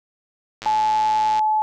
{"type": "click train", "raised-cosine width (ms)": 0.2, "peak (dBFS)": -15, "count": 86, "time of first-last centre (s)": [0.62, 1.393], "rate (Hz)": 110}
{"type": "tone", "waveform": "sine", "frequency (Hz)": 861, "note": "A5", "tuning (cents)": -38, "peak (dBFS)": -16, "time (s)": [0.66, 1.62], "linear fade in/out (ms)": 0}
{"effects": []}